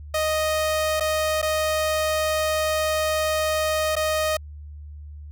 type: tone with dropouts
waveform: sawtooth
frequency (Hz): 622.3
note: D#5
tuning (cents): 0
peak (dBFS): -17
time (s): 0.14-4.37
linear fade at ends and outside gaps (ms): 5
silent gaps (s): 0.999-1.006 / 1.417-1.426 / 3.955-3.964
effects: added 74 Hz sine -36 dBFS peak until 5.31 s